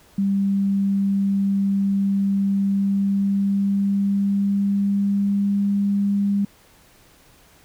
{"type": "tone with pitch glide", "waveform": "sine", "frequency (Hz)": [197.3, 200.7], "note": ["G3", "G3"], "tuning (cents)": [11, 41], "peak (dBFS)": -17, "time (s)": [0.18, 6.45], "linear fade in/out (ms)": 5, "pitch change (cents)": 30, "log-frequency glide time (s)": [2.6, 5.68], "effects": ["pink hiss -53 dBFS RMS until 7.64 s"]}